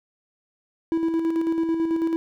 triangle tone with tremolo, 328.2 Hz, E4, 8 cents flat, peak -17 dBFS, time 0.92-2.16 s, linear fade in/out 0 ms, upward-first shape square, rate 9.1 Hz, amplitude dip 40%, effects none

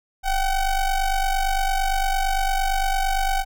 square ring-modulated tone, 375.6 Hz, F#4, 26 cents sharp, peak -17 dBFS, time 0.23-3.45 s, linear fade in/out 50 ms, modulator 400 Hz, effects none

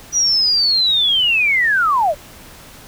sine linear sweep, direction down, 5890 to 541 Hz, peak -12 dBFS, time 0.12-2.15 s, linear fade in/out 50 ms, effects pink hiss -40 dBFS RMS until 2.87 s

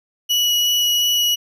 35% pulse tone with vibrato, 2928 Hz, F#7, 19 cents flat, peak -13 dBFS, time 0.29-1.36 s, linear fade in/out 20 ms, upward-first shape sine, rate 2.8 Hz, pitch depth 8 cents each way, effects none

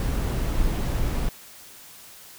brown noise, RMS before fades -24 dBFS, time 0-1.29 s, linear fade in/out 2 ms, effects white hiss -46 dBFS RMS until 2.38 s

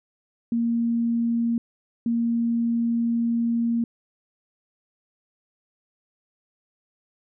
sine tone bursts at uneven times, 233.1 Hz, A#3, in tune, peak -20 dBFS, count 2, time 0.52-1.58 / 2.06-3.84 s, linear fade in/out 2 ms, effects none

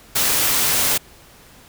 white noise, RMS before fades -18 dBFS, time 0.15-0.98 s, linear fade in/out 10 ms, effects pink hiss -47 dBFS RMS until 1.68 s

